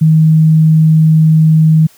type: tone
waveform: sine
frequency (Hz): 158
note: D#3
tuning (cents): +27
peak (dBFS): -4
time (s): 0.01-1.87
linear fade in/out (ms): 10
effects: white hiss -45 dBFS RMS until 1.97 s